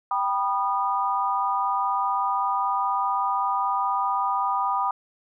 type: chord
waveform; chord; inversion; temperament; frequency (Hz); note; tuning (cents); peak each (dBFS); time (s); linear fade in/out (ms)
sine; G augmented; none; just; 784 / 980 / 1225; G5 / B5 / D#6; 0 / -14 / -27; -27 / -25 / -26; 0.11-4.91; 2
effects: none